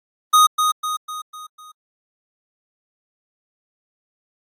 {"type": "tone with echo", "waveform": "square", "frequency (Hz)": 1244.5, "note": "D#6", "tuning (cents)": 0, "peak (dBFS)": -10, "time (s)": [0.33, 0.47], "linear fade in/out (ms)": 10, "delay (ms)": 250, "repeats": 5, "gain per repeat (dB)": -6, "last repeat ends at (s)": 1.72, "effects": ["AAC 48 kbps"]}